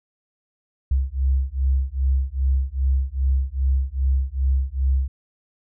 sine beating tone pair, 65.4 / 67.9 Hz, C2 / C#2, 0 / -35 cents, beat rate 2.5 Hz, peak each -21 dBFS, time 0.91-5.08 s, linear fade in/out 5 ms, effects none

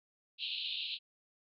white band-pass noise, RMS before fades -39 dBFS, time 0.38-0.99 s, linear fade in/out 50 ms, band 2600 to 4200 Hz, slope 96 dB/octave, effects none

